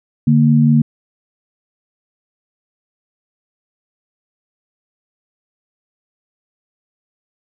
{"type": "tone pair together", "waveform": "sine", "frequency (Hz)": [146.83, 231.8], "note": ["D3", "A#3"], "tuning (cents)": [0, -10], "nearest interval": "minor sixth", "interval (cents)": 790, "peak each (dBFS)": -11, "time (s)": [0.27, 0.82], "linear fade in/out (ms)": 5, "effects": []}